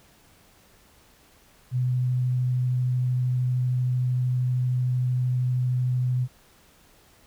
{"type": "tone with vibrato", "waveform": "sine", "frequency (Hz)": 125.8, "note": "B2", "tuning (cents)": 32, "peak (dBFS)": -21, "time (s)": [1.71, 6.28], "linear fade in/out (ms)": 50, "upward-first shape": "triangle", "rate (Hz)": 13, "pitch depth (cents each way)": 10, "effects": ["pink hiss -57 dBFS RMS until 7.26 s"]}